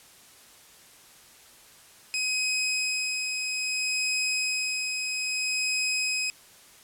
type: tone with tremolo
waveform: 20% pulse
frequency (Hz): 2527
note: D#7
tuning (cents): +26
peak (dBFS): -20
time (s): 2.14-6.3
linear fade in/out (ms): 0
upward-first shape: sine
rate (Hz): 0.61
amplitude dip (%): 35
effects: white hiss -53 dBFS RMS until 6.83 s + low-pass 12000 Hz 12 dB/octave